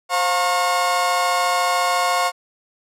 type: tone cluster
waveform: 35% pulse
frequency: 527 / 710 / 916 / 1088 Hz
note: C5 / F5 / A#5 / C#6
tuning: +12 / +28 / -31 / -33 cents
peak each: -25 / -19 / -26 / -19 dBFS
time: 0.09-2.32 s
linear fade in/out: 50 ms
effects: low-pass 12000 Hz 12 dB/octave